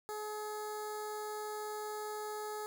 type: tone with notch filter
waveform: 15% pulse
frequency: 424.3 Hz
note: G#4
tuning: 37 cents sharp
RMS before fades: -41 dBFS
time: 0.09-2.66 s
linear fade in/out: 0 ms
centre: 2700 Hz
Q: 0.53
effects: none